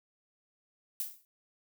violet noise with exponential decay, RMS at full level -32 dBFS, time 1-1.25 s, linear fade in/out 0 ms, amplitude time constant 54 ms, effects none

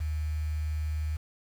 sine tone with quantisation, 76.8 Hz, D#2, 22 cents flat, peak -28 dBFS, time 0-1.17 s, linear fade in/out 10 ms, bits 8, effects none

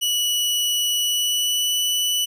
sawtooth tone with pitch glide, 2943 to 2969 Hz, F#7 to F#7, -10 to +5 cents, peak -16 dBFS, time 0.01-2.26 s, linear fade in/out 20 ms, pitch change +15 cents, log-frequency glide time 0.99-1.77 s, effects none

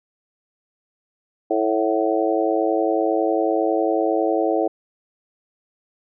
harmonic tone with a mistuned harmonic, 110 Hz, A2, in tune, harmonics 3 / 4 / 5 / 6 / 7, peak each -22 / -23 / -24 / -25 / -25 dBFS, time 1.5-4.68 s, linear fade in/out 10 ms, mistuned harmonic 7, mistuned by -41 cents, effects none

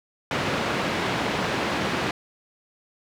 pink band-pass noise, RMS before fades -26 dBFS, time 0.31-2.11 s, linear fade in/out 2 ms, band 160 to 3200 Hz, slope 12 dB/octave, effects none

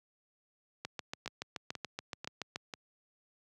two click trains, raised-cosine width 0.2 ms, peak -23 / -20 dBFS, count 4 / 13, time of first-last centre 1.26-2.738 / 0.85-2.559 s, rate 2.03 / 7.02 Hz, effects high-pass 100 Hz 12 dB/octave

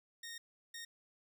15% pulse tone bursts at uneven times, 1853 Hz, A#6, 11 cents flat, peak -39 dBFS, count 2, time 0.23-0.38 / 0.74-0.85 s, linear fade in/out 5 ms, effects none

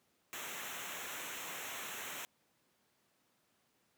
pink noise with comb filter, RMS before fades -44 dBFS, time 0.33-2.25 s, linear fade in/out 0 ms, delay 0.21 ms, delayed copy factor -0.8, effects pink hiss -75 dBFS RMS until 3.97 s + high-pass 150 Hz 12 dB/octave

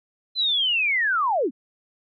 sine linear sweep, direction down, 4097 to 206.9 Hz, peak -19 dBFS, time 0.35-1.51 s, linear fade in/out 50 ms, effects none

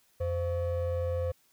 triangle ring-modulated tone, 301.7 Hz, D4, 47 cents sharp, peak -23 dBFS, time 0.2-1.32 s, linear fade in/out 10 ms, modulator 215 Hz, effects white hiss -67 dBFS RMS until 1.52 s

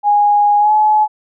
sine tone with pitch glide, 825 to 853.1 Hz, G#5 to G#5, -12 to +46 cents, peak -8 dBFS, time 0.03-1.08 s, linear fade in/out 50 ms, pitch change +58 cents, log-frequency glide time 0.59-0.72 s, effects none

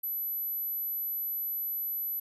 sine tone, 11960 Hz, F#9, 17 cents sharp, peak -28 dBFS, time 0.03-2.2 s, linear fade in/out 10 ms, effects tanh soft clip ceiling -30 dBFS

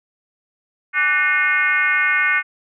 sine tone with frequency modulation, 1816 Hz, A#6, 46 cents flat, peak -14 dBFS, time 0.93-2.43 s, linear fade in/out 50 ms, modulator 328 Hz, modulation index 1.6, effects none

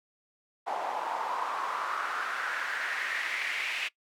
pink noise with band-pass filter sweep, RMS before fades -33 dBFS, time 0.66-3.89 s, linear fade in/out 20 ms, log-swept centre 770 to 2500 Hz, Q 3.9, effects noise-tail reverb RT60 0.1 s tail -21 dB re dry + high-pass 400 Hz 12 dB/octave

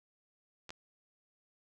clicks, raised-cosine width 0.2 ms, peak -29 / -26 dBFS, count 2, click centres 0.693 / 0.705 s, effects none

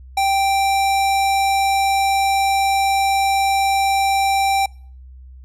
square tone with low-pass filter, 784 Hz, G5, in tune, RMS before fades -17 dBFS, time 0.17-4.66 s, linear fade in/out 5 ms, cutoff 12000 Hz, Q 0.74, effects noise-tail reverb RT60 0.5 s tail -26 dB re dry + added 64 Hz sine -37 dBFS peak until 5.44 s

